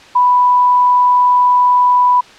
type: tone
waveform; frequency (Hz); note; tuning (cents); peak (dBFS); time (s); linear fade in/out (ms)
sine; 989; B5; +2; -7; 0.15-2.21; 10
effects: white hiss -39 dBFS RMS until 2.38 s + low-pass 4000 Hz 12 dB/octave